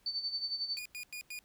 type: tone with tremolo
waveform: sine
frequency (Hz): 4535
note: C#8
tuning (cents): +39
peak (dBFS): -31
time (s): 0.06-0.79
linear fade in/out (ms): 2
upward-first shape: sine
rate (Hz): 11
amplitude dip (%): 70
type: tone bursts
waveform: sawtooth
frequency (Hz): 2445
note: D#7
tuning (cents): -31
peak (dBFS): -37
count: 4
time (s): 0.77-1.389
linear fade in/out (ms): 0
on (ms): 85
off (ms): 93
effects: pink hiss -69 dBFS RMS until 1.44 s